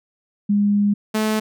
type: tone pair in turn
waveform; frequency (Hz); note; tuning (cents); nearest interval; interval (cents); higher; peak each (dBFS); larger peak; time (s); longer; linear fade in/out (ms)
sine / sawtooth; 204.4 / 216.5; G#3 / A3; -27 / -28; minor second; 99; second; -14; neither; 0.49-0.94 / 1.14-1.4; first; 10
effects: none

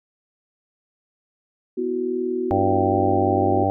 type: chord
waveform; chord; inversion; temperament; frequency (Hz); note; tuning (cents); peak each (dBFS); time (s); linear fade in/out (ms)
sine; B suspended fourth; none; equal; 246.9 / 329.6 / 370; B3 / E4 / F#4; 0 / 0 / 0; -28 / -29 / -23; 1.77-3.64; 10
type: harmonic tone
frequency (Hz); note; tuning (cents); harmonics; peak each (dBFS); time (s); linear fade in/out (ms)
97.6; G2; -7; 1 / 2 / 3 / 4 / 5 / 6 / 7 / 8; -25 / -32 / -25 / -34 / -29 / -26 / -27 / -22; 2.51-3.7; 0
effects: none

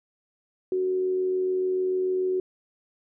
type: tone with amplitude modulation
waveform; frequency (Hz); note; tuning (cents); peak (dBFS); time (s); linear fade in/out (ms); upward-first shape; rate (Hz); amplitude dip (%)
sine; 371.3; F#4; +6; -21; 0.72-2.4; 2; sine; 86.9; 30
effects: none

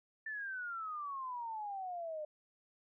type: exponential sweep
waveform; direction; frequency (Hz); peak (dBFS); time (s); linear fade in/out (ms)
sine; down; 1785 to 598; -39; 0.26-2.25; 5
effects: none

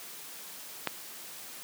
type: click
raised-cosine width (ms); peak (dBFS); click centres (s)
0.3; -12; 0.873
effects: white hiss -45 dBFS RMS until 1.63 s + high-pass 150 Hz 12 dB/octave

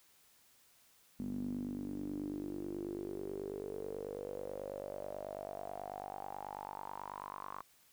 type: tone with band-pass filter sweep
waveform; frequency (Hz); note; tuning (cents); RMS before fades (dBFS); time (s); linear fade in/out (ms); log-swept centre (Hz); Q
sawtooth; 49.18; G1; +6; -43; 1.19-7.62; 0; 230 to 1100; 7.9
effects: white hiss -67 dBFS RMS until 7.92 s

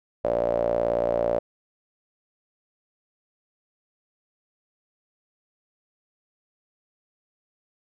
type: tone with band-pass filter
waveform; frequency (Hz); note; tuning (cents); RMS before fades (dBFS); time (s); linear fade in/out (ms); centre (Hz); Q
sawtooth; 58.27; A#1; 0; -24; 0.24-1.39; 5; 580; 8.8
effects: none

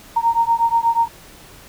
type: beating tone pair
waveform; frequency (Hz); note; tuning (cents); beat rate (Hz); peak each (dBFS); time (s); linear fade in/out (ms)
sine; 921 / 929.3; A#5 / A#5; -21 / -6; 8.3; -17; 0.16-1.08; 10
effects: pink hiss -43 dBFS RMS until 1.68 s

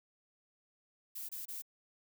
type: noise bursts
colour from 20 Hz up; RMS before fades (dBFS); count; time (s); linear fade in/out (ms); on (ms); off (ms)
violet; -43; 3; 1.15-1.622; 10; 140; 26
effects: none

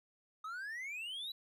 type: exponential sweep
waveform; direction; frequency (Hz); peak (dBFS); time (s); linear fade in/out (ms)
triangle; up; 1243 to 4000; -39; 0.44-1.32; 5
effects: none

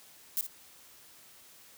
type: noise with echo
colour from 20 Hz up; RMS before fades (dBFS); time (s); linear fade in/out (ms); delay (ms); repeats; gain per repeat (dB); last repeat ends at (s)
violet; -30; 0.37-0.41; 0; 56; 1; -10; 0.466
effects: white hiss -56 dBFS RMS until 1.77 s + high-pass 60 Hz 12 dB/octave

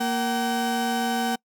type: tone pair together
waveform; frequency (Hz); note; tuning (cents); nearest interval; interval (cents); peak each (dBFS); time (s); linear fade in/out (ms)
35% pulse; 233.1 / 760.9; A#3 / F#5; 0 / +48; octave + minor sixth; 2048; -24 / -24; 0-1.36; 10
effects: noise-tail reverb RT60 0.1 s tail -26 dB re dry

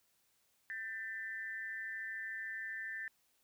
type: tone with amplitude modulation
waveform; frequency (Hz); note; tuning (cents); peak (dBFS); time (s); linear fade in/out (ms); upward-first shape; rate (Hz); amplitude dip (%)
sine; 1787; A6; +26; -36; 0.7-3.08; 0; sine; 213; 85
effects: white hiss -75 dBFS RMS until 3.43 s

